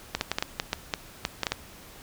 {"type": "clicks", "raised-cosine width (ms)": 0.2, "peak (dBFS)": -8, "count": 12, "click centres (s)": [0.15, 0.211, 0.316, 0.385, 0.425, 0.599, 0.731, 0.938, 1.251, 1.433, 1.468, 1.52], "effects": ["pink hiss -48 dBFS RMS until 2.02 s"]}